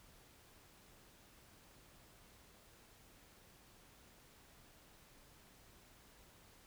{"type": "silence", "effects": ["pink hiss -64 dBFS RMS until 6.66 s"]}